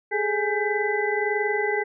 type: tone cluster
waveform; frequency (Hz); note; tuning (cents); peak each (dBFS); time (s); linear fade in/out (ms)
sine; 408.7 / 430.2 / 831 / 1568 / 2003; G#4 / A4 / G#5 / G6 / B6; -28 / -39 / +1 / 0 / +24; -27 / -27 / -29 / -32 / -27; 0.11-1.84; 20
effects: none